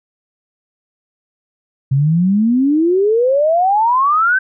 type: exponential sweep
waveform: sine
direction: up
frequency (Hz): 130.7 to 1568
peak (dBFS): -10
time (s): 1.91-4.39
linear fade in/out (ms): 10
effects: none